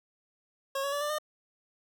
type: tone with pitch steps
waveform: 25% pulse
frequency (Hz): 546 / 560.7 / 575.8 / 591.3 / 607.2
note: C#5 / C#5 / D5 / D5 / D#5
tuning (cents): -26 / +20 / -34 / +12 / -42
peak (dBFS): -26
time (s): 0.75-1.185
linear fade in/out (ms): 5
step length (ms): 87
effects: none